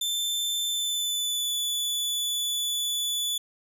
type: tone with pitch glide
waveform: sawtooth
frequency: 3546 to 3461 Hz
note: A7 to A7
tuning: +13 to -29 cents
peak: -23 dBFS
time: 0.01-3.38 s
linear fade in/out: 5 ms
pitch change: -42 cents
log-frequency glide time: 0.67-1.55 s
effects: none